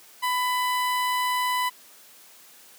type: tone with notch filter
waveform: sawtooth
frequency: 998 Hz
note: B5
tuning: 18 cents sharp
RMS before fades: -25 dBFS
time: 0.22-1.7 s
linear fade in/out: 20 ms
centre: 6200 Hz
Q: 1.6
effects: white hiss -51 dBFS RMS until 2.78 s + high-pass 200 Hz 12 dB/octave